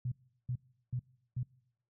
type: tone bursts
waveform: sine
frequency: 124.8 Hz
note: B2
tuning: 19 cents sharp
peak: -32 dBFS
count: 4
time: 0.05-1.432 s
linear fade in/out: 5 ms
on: 68 ms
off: 370 ms
effects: noise-tail reverb RT60 0.8 s tail -24 dB re dry